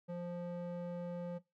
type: tone with band-pass filter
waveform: square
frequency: 174.8 Hz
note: F3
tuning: 2 cents sharp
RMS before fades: -42 dBFS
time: 0.08-1.39 s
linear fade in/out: 20 ms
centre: 370 Hz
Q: 4.3
effects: noise-tail reverb RT60 0.2 s tail -17 dB re dry